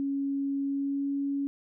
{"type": "tone with pitch glide", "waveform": "sine", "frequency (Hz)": [277.2, 279.6], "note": ["C#4", "C#4"], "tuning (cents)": [0, 15], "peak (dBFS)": -27, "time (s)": [0, 1.47], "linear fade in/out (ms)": 0, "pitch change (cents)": 15, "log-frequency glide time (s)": [0.63, 1.1], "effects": []}